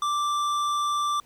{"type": "tone with tanh clipping", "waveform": "sine", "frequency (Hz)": 1174.7, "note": "D6", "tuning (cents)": 0, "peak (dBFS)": -25, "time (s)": [0.02, 1.2], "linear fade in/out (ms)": 2, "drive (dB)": 14, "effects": ["pink hiss -59 dBFS RMS until 1.25 s"]}